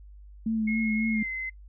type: tone with vibrato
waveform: sine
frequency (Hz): 220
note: A3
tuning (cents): 0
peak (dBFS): -24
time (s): 0.46-1.23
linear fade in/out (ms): 5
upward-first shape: triangle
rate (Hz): 3.7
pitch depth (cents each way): 39
type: tone with pitch glide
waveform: sine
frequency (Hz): 2163 to 2056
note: C#7 to C7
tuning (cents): -43 to -31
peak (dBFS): -30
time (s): 0.67-1.5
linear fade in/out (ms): 10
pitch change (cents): -88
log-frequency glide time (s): 1.13-1.28
effects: noise-tail reverb RT60 0.1 s tail -23 dB re dry + added 50 Hz sine -45 dBFS peak until 1.68 s

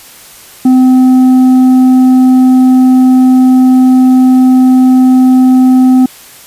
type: tone with tanh clipping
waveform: sine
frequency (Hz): 256.5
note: C4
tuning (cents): -34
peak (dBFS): -3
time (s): 0.65-6.06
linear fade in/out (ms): 5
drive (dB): 5
effects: white hiss -34 dBFS RMS until 6.46 s + resampled to 32000 Hz

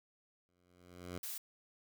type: tone with exponential growth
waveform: 10% pulse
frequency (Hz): 89.1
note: F2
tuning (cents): +35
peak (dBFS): -32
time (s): 0.49-1.18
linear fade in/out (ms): 0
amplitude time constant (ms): 150
type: noise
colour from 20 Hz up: blue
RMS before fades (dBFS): -43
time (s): 1.23-1.38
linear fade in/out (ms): 5
effects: none

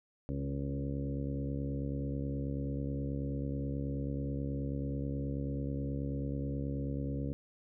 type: harmonic tone with a mistuned harmonic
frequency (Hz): 69.3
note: C#2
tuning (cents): 0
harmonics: 1 / 2 / 3 / 4 / 5 / 6 / 7 / 8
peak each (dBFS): -39 / -37 / -45 / -39 / -49 / -51 / -46 / -49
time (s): 0.29-7.33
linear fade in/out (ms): 0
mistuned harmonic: 3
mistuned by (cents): +26
effects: none

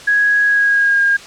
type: tone with pitch glide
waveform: sine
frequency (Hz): 1661.2 to 1619.5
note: G#6 to G#6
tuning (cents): 0 to -44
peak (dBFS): -10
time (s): 0.07-1.17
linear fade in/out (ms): 10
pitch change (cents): -44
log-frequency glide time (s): 0.45-1.02
effects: white hiss -35 dBFS RMS until 1.26 s + low-pass 6000 Hz 12 dB/octave

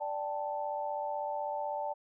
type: chord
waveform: sine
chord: D suspended fourth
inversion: none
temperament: equal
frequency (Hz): 587.3 / 784 / 880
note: D5 / G5 / A5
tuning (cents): 0 / 0 / 0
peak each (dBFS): -37 / -39 / -36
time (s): 0-1.94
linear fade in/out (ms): 20
effects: none

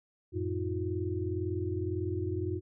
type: tone cluster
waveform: sine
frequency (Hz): 91.3 / 111.2 / 319.5 / 361.4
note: F#2 / A2 / D#4 / F#4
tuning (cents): -23 / +19 / +46 / -41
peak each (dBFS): -34 / -38 / -38 / -35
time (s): 0.32-2.61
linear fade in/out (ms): 50
effects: none

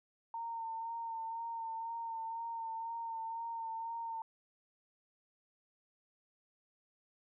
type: tone with vibrato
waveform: sine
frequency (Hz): 913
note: A#5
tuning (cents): -36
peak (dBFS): -38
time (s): 0.34-4.22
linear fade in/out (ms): 2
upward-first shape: sine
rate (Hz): 2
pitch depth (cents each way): 23
effects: none

